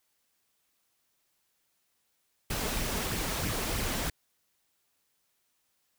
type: noise with flanger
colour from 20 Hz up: pink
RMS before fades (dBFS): -32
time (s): 2.5-4.1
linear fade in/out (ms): 5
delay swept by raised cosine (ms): 0.36 to 4.66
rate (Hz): 3.1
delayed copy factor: +0.5
effects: white hiss -75 dBFS RMS until 5.98 s